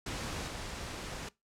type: noise with level steps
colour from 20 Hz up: pink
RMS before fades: -38 / -41 dBFS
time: 0.06-1.29 s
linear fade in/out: 5 ms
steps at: 0.47 s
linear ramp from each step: 20 ms
effects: noise-tail reverb RT60 0.2 s tail -21 dB re dry + low-pass 8000 Hz 12 dB/octave